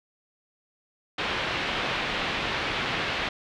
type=low-pass noise; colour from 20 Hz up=white; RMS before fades=-29 dBFS; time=1.18-3.29 s; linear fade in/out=5 ms; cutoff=3300 Hz; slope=24 dB/octave; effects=none